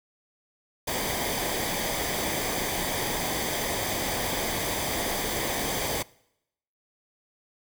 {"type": "noise with comb filter", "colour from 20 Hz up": "pink", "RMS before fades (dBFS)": -29, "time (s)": [0.87, 6.03], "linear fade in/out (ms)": 10, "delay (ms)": 0.73, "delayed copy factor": -0.6, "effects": ["noise-tail reverb RT60 0.8 s tail -23 dB re dry"]}